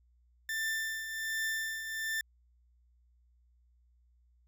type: tone with tremolo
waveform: 40% pulse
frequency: 1779 Hz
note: A6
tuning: 19 cents sharp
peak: -30 dBFS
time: 0.49-2.21 s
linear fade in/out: 2 ms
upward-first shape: triangle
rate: 1.3 Hz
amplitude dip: 60%
effects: added 60 Hz sine -64 dBFS peak until 4.47 s